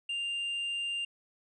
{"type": "tone", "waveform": "triangle", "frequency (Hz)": 2794, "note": "F7", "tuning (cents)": 0, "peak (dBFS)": -30, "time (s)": [0.09, 1.05], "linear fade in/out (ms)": 5, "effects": ["resampled to 22050 Hz"]}